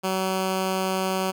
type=tone; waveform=10% pulse; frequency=188.8 Hz; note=F#3; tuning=35 cents sharp; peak=-15 dBFS; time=0.03-1.32 s; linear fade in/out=20 ms; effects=none